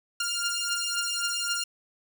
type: beating tone pair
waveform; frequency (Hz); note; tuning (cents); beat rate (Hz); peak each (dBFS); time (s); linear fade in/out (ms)
10% pulse; 1400 / 1403.8; F6 / F6; +4 / +9; 3.8; -22; 0.2-1.64; 5
effects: none